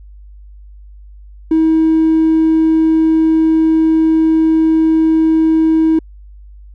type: tone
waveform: triangle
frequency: 320 Hz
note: D#4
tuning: 49 cents sharp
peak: -5 dBFS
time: 1.51-5.99 s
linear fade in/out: 5 ms
effects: tanh soft clip ceiling -4 dBFS + added 50 Hz sine -34 dBFS peak until 6.74 s